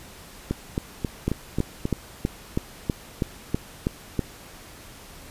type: two click trains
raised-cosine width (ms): 3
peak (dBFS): -9 / -11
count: 10 / 6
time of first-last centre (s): 1.28-4.193 / 0.51-1.854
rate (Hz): 3.09 / 3.72
effects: pink hiss -45 dBFS RMS until 5.3 s + resampled to 32000 Hz